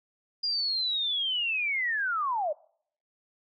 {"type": "linear sweep", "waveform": "sine", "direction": "down", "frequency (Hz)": [4866, 564], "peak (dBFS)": -26, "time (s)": [0.43, 2.53], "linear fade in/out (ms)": 10, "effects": ["noise-tail reverb RT60 0.6 s tail -23 dB re dry"]}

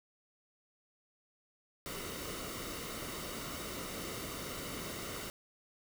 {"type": "noise with comb filter", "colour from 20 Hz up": "pink", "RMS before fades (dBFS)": -42, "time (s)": [1.86, 5.3], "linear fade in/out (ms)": 0, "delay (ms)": 1.2, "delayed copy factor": -0.55, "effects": []}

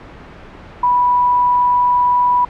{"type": "tone", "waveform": "sine", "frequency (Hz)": 983, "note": "B5", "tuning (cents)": -8, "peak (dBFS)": -10, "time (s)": [0.83, 2.45], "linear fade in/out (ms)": 5, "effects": ["pink hiss -36 dBFS RMS until 2.49 s", "low-pass 2000 Hz 12 dB/octave"]}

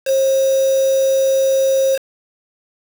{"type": "tone with quantisation", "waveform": "sine", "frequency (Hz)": 536, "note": "C5", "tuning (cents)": 42, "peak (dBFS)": -12, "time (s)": [0.05, 1.99], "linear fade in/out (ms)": 50, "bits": 4, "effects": []}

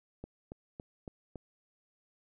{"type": "click train", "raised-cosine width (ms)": 2, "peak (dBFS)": -29, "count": 5, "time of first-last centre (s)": [0.24, 1.357], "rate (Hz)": 3.58, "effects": []}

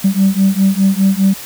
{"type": "beating tone pair", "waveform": "sine", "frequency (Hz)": [191.4, 196.3], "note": ["G3", "G3"], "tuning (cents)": [-41, 3], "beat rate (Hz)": 4.9, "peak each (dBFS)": -11, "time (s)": [0.04, 1.34], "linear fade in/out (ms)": 10, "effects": ["tanh soft clip ceiling -4 dBFS", "white hiss -30 dBFS RMS until 1.45 s"]}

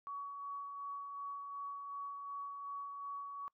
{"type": "tone with tremolo", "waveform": "sine", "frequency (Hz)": 1127, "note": "C#6", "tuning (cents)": 28, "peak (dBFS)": -40, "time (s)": [0.07, 3.48], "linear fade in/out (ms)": 0, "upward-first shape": "sine", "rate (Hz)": 2.7, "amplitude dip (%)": 35, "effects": ["noise-tail reverb RT60 0.1 s tail -26 dB re dry"]}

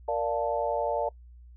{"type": "chord", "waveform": "sine", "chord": "Bb major seventh", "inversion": "none", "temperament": "equal", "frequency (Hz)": [466.2, 587.3, 698.5, 880], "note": ["Bb4", "D5", "F5", "A5"], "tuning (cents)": [0, 0, 0, 0], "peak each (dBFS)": [-32, -29, -32, -32], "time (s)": [0.08, 1.09], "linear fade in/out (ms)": 5, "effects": ["noise-tail reverb RT60 0.1 s tail -23 dB re dry", "added 60 Hz sine -47 dBFS peak until 1.56 s"]}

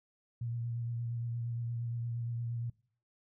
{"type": "tone with vibrato", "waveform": "sine", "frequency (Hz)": 117.8, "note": "A#2", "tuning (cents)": 19, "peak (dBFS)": -34, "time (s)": [0.41, 2.7], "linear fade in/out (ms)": 5, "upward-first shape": "triangle", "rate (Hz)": 8.6, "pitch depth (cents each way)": 29, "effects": ["noise-tail reverb RT60 0.5 s tail -22 dB re dry"]}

